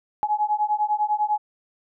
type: beating tone pair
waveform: sine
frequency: 838 / 848 Hz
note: G#5 / G#5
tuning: +15 / +36 cents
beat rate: 10 Hz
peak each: -23 dBFS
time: 0.23-1.38 s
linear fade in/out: 0 ms
effects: none